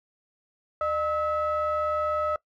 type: ring-modulated tone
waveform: triangle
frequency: 342 Hz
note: F4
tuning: 36 cents flat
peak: -19 dBFS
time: 0.81-2.36 s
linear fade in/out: 2 ms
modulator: 949 Hz
effects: noise-tail reverb RT60 0.1 s tail -21 dB re dry